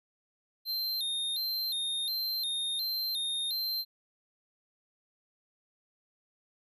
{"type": "tone with vibrato", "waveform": "square", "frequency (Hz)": 3900, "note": "B7", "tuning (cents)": -23, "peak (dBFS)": -31, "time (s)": [0.65, 3.85], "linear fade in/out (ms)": 50, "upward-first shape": "square", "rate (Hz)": 1.4, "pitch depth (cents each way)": 100, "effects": []}